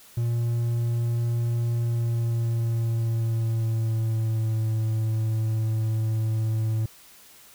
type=tone with pitch glide; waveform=triangle; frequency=117.7 to 110.45 Hz; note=A#2 to A2; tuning=+17 to +7 cents; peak=-20 dBFS; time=0.17-6.86 s; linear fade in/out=5 ms; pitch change=-110 cents; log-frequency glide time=1.75-4.65 s; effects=white hiss -51 dBFS RMS until 7.54 s